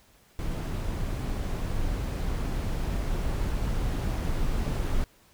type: noise with level ramp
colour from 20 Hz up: brown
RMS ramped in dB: -30 to -27 dBFS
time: 0.39-5.04 s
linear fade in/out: 0 ms
effects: pink hiss -60 dBFS RMS until 5.33 s